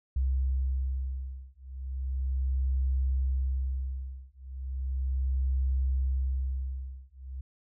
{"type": "beating tone pair", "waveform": "sine", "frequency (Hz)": [65.4, 65.76], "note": ["C2", "C2"], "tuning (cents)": [0, 9], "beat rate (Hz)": 0.36, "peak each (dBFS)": -30, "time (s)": [0.16, 7.41], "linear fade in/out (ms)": 5, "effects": []}